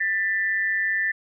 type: tone pair together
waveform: sine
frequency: 1780.7 / 1975.5 Hz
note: A6 / B6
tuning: +20 / 0 cents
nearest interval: major second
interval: 180 cents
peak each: -22 / -27 dBFS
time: 0-1.12 s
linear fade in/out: 10 ms
effects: none